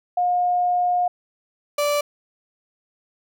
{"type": "tone pair in turn", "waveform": ["sine", "35% pulse"], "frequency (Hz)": [715, 583.9], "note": ["F5", "D5"], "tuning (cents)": [41, -10], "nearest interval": "major third", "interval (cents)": 351, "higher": "first", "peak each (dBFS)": -17, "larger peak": "neither", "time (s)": [[0.17, 1.08], [1.78, 2.01]], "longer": "first", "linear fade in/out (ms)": 5, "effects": []}